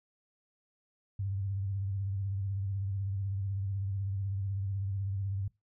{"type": "tone with vibrato", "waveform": "sine", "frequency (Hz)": 98, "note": "G2", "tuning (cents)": 0, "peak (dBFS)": -31, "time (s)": [1.19, 5.48], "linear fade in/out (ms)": 5, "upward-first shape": "sine", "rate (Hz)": 16, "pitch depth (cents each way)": 56, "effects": ["noise-tail reverb RT60 0.2 s tail -21 dB re dry"]}